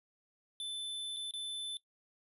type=tone with dropouts; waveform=square; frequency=3520 Hz; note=A7; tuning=in tune; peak=-38 dBFS; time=0.6-1.77 s; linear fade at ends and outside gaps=1 ms; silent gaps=1.164-1.168 / 1.31-1.337 s; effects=noise-tail reverb RT60 0.1 s tail -20 dB re dry + resampled to 32000 Hz